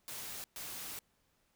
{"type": "noise bursts at uneven times", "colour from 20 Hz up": "white", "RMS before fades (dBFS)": -44, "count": 2, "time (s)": [[0.08, 0.44], [0.56, 0.99]], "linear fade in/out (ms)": 0, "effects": ["pink hiss -75 dBFS RMS until 1.55 s"]}